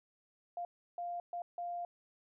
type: tone bursts at uneven times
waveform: sine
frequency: 698.5 Hz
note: F5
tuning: in tune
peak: -37 dBFS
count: 4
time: 0.57-0.65 / 0.98-1.2 / 1.33-1.42 / 1.58-1.85 s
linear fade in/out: 2 ms
effects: none